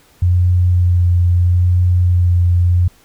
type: tone with vibrato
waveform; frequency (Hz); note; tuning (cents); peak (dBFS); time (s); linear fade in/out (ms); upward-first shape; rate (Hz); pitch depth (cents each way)
sine; 88.7; F2; +27; -9; 0.22-2.88; 5; sine; 0.77; 16
effects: pink hiss -50 dBFS RMS until 3.04 s